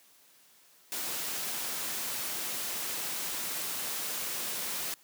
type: noise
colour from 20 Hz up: white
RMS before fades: -35 dBFS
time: 0.92-4.94 s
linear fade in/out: 0 ms
effects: white hiss -61 dBFS RMS until 5.03 s + high-pass 150 Hz 12 dB/octave